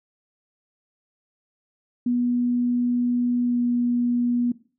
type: tone with pitch glide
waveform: sine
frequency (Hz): 243.7 to 241.9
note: B3 to B3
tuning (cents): -23 to -36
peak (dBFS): -19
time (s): 2.06-4.52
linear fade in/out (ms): 5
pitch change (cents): -13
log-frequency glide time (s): 3.44-3.59
effects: noise-tail reverb RT60 0.4 s tail -18 dB re dry